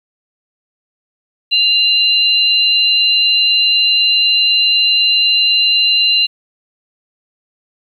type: tone pair together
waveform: sine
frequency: 2794 / 4044 Hz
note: F7 / B7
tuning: 0 / +40 cents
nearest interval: tritone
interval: 640 cents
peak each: -12 dBFS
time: 1.51-6.27 s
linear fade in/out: 20 ms
effects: 8-bit